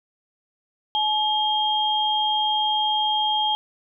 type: tone pair together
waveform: sine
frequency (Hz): 853 / 3220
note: G#5 / G7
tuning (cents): +46 / +46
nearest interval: octave + major seventh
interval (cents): 2300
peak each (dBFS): -22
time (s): 0.95-3.55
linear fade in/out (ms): 0
effects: none